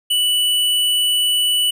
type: tone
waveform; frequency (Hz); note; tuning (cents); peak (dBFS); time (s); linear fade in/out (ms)
square; 2964; F#7; +2; -15; 0.1-1.71; 10
effects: none